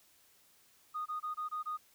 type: tone bursts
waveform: sine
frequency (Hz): 1236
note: D#6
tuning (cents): -12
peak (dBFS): -34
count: 6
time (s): 0.94-1.775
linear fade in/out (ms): 20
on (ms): 120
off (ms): 23
effects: tanh soft clip ceiling -30 dBFS + white hiss -66 dBFS RMS until 1.94 s